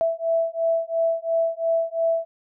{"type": "beating tone pair", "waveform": "sine", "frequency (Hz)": [659.3, 662.2], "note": ["E5", "E5"], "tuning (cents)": [0, 8], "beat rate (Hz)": 2.9, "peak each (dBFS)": -23, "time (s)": [0.01, 2.25], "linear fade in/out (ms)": 0, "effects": []}